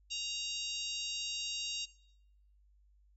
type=harmonic tone with a mistuned harmonic; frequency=932.3 Hz; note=A#5; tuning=in tune; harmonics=3 / 4 / 5 / 6 / 7 / 8; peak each=-40 / -42 / -44 / -46 / -47 / -48 dBFS; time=0.1-1.86 s; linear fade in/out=20 ms; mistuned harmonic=4; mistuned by=+22 cents; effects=noise-tail reverb RT60 0.8 s tail -20 dB re dry + added 50 Hz sine -63 dBFS peak until 3.16 s